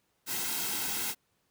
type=noise with comb filter; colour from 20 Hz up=white; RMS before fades=-33 dBFS; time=0.26-1.15 s; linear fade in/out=50 ms; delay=1.7 ms; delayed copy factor=-0.65; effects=pink hiss -74 dBFS RMS until 1.5 s + high-pass 80 Hz 12 dB/octave